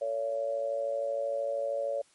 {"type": "tone with amplitude modulation", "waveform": "sine", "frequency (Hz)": 565, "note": "C#5", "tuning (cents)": 33, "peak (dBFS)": -25, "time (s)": [0.01, 2.02], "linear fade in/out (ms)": 10, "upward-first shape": "sine", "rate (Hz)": 113, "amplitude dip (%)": 75, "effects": ["white hiss -64 dBFS RMS until 2.14 s", "MP3 48 kbps"]}